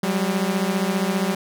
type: beating tone pair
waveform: sawtooth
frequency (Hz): 185 / 200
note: F#3 / G3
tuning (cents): 0 / +35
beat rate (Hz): 15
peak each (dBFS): -19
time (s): 0.03-1.35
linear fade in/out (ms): 5
effects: none